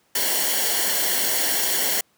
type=noise with comb filter; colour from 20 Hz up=white; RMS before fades=-22 dBFS; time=0.15-2.01 s; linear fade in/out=5 ms; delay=0.8 ms; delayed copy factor=-0.65; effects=pink hiss -63 dBFS RMS until 2.17 s + high-pass 150 Hz 12 dB/octave